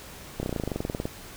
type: slowing click train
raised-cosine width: 2 ms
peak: -15 dBFS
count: 17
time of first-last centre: 0.4-1.055 s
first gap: 30 ms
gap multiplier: 1.04
effects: pink hiss -44 dBFS RMS until 1.36 s